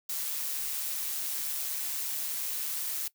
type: noise with amplitude modulation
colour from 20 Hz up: blue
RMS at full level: -32 dBFS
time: 0.09-3.08 s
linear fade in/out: 5 ms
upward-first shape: sine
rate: 145 Hz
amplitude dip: 35%
effects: noise-tail reverb RT60 0.1 s tail -19 dB re dry